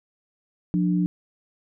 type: tone pair together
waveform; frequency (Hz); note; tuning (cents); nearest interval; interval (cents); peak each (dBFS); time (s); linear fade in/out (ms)
sine; 177.84 / 297.2; F3 / D4; +32 / +21; major sixth; 889; -20 / -25; 0.74-1.06; 0
effects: none